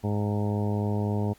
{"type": "harmonic tone with a mistuned harmonic", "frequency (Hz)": 103.83, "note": "G#2", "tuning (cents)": 0, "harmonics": [1, 2, 3, 4, 5, 6, 7, 8, 9], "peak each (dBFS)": [-26, -29, -36, -34, -39, -40, -41, -43, -41], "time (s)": [0.03, 1.34], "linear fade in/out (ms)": 20, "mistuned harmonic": 9, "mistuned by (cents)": -31, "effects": ["pink hiss -58 dBFS RMS until 1.38 s", "MP3 96 kbps"]}